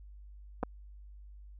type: clicks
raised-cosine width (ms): 1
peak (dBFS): -19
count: 2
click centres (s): 0.63 / 0.634
effects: added 50 Hz sine -48 dBFS peak until 1.59 s